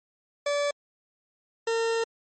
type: tone pair in turn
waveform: 40% pulse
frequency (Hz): 577 / 456.4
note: D5 / A#4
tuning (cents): -31 / -37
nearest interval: major third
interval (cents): 406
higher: first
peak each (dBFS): -23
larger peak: neither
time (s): 0.46-0.71 / 1.67-2.04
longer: second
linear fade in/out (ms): 5
effects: MP3 32 kbps